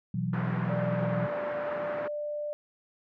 sine chord, B suspended fourth, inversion none, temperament equal, 123.47 / 164.81 / 185 Hz, B2 / E3 / F#3, 0 / 0 / 0 cents, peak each -32 dBFS, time 0.14-1.27 s, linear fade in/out 5 ms
white band-pass noise, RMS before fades -38 dBFS, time 0.33-2.08 s, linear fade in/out 5 ms, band 130 to 1600 Hz, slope 24 dB/octave
sine tone with pitch glide, 589 to 592.8 Hz, D5 to D5, +5 to +16 cents, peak -31 dBFS, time 0.7-2.53 s, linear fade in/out 0 ms, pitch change +11 cents, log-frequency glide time 1.28-2.26 s
effects none

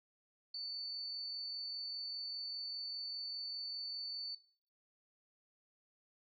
sine tone with amplitude modulation, 4500 Hz, C#8, 25 cents sharp, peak -39 dBFS, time 0.54-4.35 s, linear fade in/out 5 ms, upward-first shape sine, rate 45 Hz, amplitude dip 25%, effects noise-tail reverb RT60 0.5 s tail -19 dB re dry

